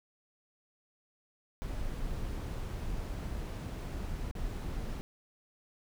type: noise with dropouts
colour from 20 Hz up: brown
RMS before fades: -37 dBFS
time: 1.62-5.01 s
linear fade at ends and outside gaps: 0 ms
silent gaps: 4.312-4.352 s
effects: none